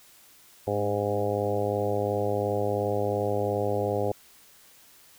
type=harmonic tone with a mistuned harmonic; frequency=102.8 Hz; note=G#2; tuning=17 cents flat; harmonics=1 / 2 / 3 / 4 / 5 / 6 / 7 / 8; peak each=-32 / -37 / -36 / -30 / -29 / -34 / -34 / -37 dBFS; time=0.67-4.12 s; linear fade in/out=5 ms; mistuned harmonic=2; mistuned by=+25 cents; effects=white hiss -55 dBFS RMS until 5.18 s